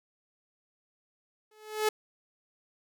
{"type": "tone with exponential growth", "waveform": "sawtooth", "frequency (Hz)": 429.1, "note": "A4", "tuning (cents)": -43, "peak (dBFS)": -18, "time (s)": [1.51, 1.89], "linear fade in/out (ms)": 5, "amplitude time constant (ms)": 81, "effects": []}